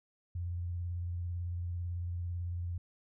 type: tone with vibrato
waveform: sine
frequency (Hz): 87.31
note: F2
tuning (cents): 0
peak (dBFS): -34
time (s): 0.35-2.78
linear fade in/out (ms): 5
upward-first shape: triangle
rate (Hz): 18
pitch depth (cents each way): 44
effects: none